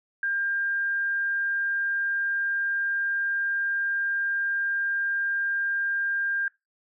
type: tone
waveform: sine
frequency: 1600 Hz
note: G6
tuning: 35 cents sharp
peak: -24 dBFS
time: 0.23-6.48 s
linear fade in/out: 2 ms
effects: noise-tail reverb RT60 0.2 s tail -21 dB re dry